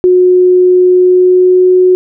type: tone with pitch glide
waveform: sine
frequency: 363.8 to 366.8 Hz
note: F#4 to F#4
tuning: -29 to -15 cents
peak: -3 dBFS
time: 0.04-1.95 s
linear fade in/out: 0 ms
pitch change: +14 cents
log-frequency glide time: 0.94-1.68 s
effects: none